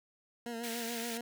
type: tone with vibrato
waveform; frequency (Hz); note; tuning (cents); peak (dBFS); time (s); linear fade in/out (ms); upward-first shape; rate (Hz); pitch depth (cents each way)
20% pulse; 233.1; A#3; 0; -33; 0.46-1.21; 2; sine; 7; 43
type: high-pass noise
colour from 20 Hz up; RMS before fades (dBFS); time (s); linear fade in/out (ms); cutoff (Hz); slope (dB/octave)
pink; -42; 0.63-1.18; 10; 1800; 24
effects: none